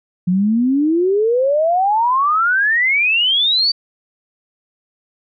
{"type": "exponential sweep", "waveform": "sine", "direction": "up", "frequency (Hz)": [174.61, 4652], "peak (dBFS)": -12, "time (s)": [0.27, 3.72], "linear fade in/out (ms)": 10, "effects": []}